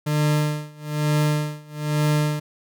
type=tone with tremolo; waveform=40% pulse; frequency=150.2 Hz; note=D3; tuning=39 cents sharp; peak=-16 dBFS; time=0.06-2.4 s; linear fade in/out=10 ms; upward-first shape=sine; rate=1.1 Hz; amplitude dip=95%; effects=none